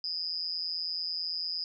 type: tone with amplitude modulation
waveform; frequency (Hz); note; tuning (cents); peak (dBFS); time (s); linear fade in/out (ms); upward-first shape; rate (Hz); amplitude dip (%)
sine; 4978; D#8; 0; -27; 0.04-1.64; 2; sine; 169; 100
effects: none